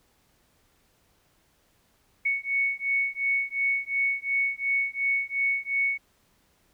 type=beating tone pair; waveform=sine; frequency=2217 / 2219.8 Hz; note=C#7 / C#7; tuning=0 / +2 cents; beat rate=2.8 Hz; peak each=-27 dBFS; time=2.25-5.98 s; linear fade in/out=10 ms; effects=pink hiss -66 dBFS RMS until 6.73 s